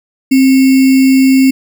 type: tone with sample-and-hold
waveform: sine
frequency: 264.6 Hz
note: C4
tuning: 20 cents sharp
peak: -4 dBFS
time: 0.31-1.51 s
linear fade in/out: 10 ms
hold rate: 2450 Hz
effects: none